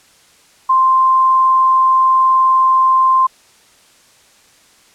sine tone, 1046.5 Hz, C6, in tune, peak -8 dBFS, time 0.69-3.27 s, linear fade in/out 10 ms, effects white hiss -49 dBFS RMS until 4.94 s + low-pass 9000 Hz 12 dB/octave

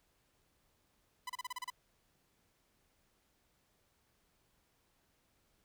sawtooth tone bursts, 1000 Hz, B5, 21 cents sharp, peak -35 dBFS, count 8, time 1.27-1.702 s, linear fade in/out 5 ms, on 26 ms, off 32 ms, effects pink hiss -75 dBFS RMS until 5.64 s

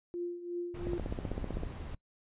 sine tone with tremolo, 349.2 Hz, F4, in tune, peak -32 dBFS, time 0.14-0.98 s, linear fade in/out 0 ms, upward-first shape triangle, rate 2.8 Hz, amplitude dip 75%
brown noise, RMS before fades -40 dBFS, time 0.74-1.95 s, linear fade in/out 5 ms
click train, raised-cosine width 2 ms, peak -23 dBFS, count 13, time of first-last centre 0.87-1.634 s, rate 15.7 Hz
effects noise-tail reverb RT60 0.1 s tail -23 dB re dry + resampled to 8000 Hz

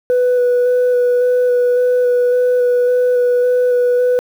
sine tone with vibrato, 493.9 Hz, B4, in tune, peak -8 dBFS, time 0.1-4.19 s, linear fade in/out 0 ms, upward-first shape square, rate 1.8 Hz, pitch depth 10 cents each way, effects tanh soft clip ceiling -9 dBFS + 7-bit

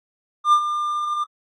triangle tone with ADSR envelope, 1199 Hz, D6, 36 cents sharp, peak -8 dBFS, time 0.44-1.24 s, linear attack 85 ms, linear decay 73 ms, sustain -11 dB, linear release 7 ms, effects AAC 32 kbps

